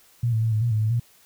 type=tone with pitch steps; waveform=sine; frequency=118.9 / 111.1 / 113 / 107.9 / 118.9 / 108 / 108.9 / 118.4 Hz; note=A#2 / A2 / A2 / A2 / A#2 / A2 / A2 / A#2; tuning=+35 / +17 / +47 / -33 / +35 / -32 / -17 / +27 cents; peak=-19 dBFS; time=0.23-0.998 s; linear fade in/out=5 ms; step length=96 ms; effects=white hiss -56 dBFS RMS until 1.25 s